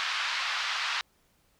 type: band-pass noise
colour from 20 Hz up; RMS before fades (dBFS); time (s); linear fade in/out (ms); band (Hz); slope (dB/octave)
pink; -31; 0-1.01; 0; 1100 to 4700; 24
effects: pink hiss -68 dBFS RMS until 1.59 s